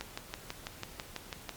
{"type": "click train", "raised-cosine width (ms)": 0.2, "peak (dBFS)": -19, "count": 10, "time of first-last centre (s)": [0.01, 1.493], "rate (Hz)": 6.07, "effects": ["pink hiss -50 dBFS RMS until 1.56 s", "MP3 96 kbps"]}